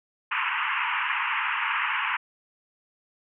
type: band-pass noise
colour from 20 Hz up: pink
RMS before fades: -27 dBFS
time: 0.31-2.17 s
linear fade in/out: 10 ms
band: 890 to 2900 Hz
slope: 96 dB/octave
effects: none